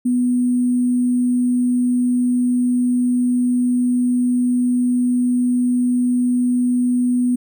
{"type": "tone with sample-and-hold", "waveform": "sine", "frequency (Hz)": 246.9, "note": "B3", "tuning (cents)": 0, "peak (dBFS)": -14, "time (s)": [0.05, 7.36], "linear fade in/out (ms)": 10, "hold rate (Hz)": 8820, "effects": []}